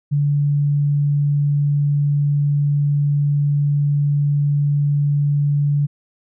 sine tone, 144.5 Hz, D3, 28 cents flat, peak -14 dBFS, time 0.11-5.87 s, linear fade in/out 20 ms, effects none

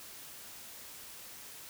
silence, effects white hiss -49 dBFS RMS until 1.69 s

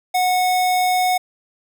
square tone, 733 Hz, F#5, 16 cents flat, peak -16 dBFS, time 0.14-1.18 s, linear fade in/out 10 ms, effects none

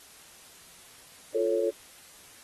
sine chord, F augmented, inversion none, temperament equal, 349.2 / 440 / 554.4 Hz, F4 / A4 / C#5, 0 / 0 / 0 cents, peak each -29 / -27 / -28 dBFS, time 1.34-1.71 s, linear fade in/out 20 ms, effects white hiss -52 dBFS RMS until 2.43 s + AAC 32 kbps

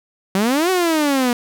sawtooth exponential two-way sweep, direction up then down, 185 to 379.9 to 237.8 Hz, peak -11 dBFS, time 0.35-1.33 s, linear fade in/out 2 ms, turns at 0.7 s, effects none

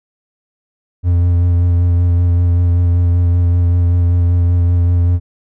triangle tone with vibrato, 87.31 Hz, F2, in tune, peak -7 dBFS, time 1.03-5.2 s, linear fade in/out 50 ms, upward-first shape sine, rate 5.2 Hz, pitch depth 20 cents each way, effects none

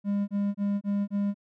triangle tone bursts, 201.9 Hz, G#3, 49 cents flat, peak -22 dBFS, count 5, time 0.04-1.344 s, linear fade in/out 50 ms, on 240 ms, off 26 ms, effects none

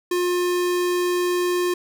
square tone, 356 Hz, F4, 33 cents sharp, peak -20 dBFS, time 0.11-1.74 s, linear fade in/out 5 ms, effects none

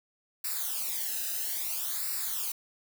blue noise with flanger, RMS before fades -33 dBFS, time 0.44-2.52 s, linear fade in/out 5 ms, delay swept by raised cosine 0.31 to 0.91 ms, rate 0.6 Hz, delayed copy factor -0.85, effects none

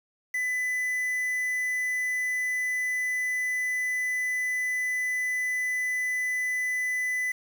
triangle tone with quantisation, 2000 Hz, B6, 21 cents sharp, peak -24 dBFS, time 0.34-7.32 s, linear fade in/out 5 ms, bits 7, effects none

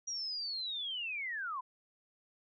sine linear sweep, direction down, 5770 to 976 Hz, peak -36 dBFS, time 0.07-1.61 s, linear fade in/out 10 ms, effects none

